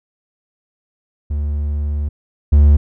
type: tone pair in turn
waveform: triangle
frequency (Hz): 73.42 / 72.91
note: D2 / D2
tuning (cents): 0 / -12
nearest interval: unison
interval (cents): 12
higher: first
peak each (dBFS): -15 / -4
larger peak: second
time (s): 1.3-2.09 / 2.52-2.77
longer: first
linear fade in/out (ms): 10
effects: none